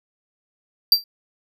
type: tone with exponential decay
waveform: square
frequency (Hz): 4699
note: D8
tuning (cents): 0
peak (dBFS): -7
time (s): 0.92-1.04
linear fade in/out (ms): 2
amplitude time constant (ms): 25
effects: none